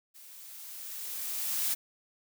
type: noise with level ramp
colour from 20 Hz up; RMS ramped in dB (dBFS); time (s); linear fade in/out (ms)
blue; -52 to -29; 0.14-1.75; 20
effects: none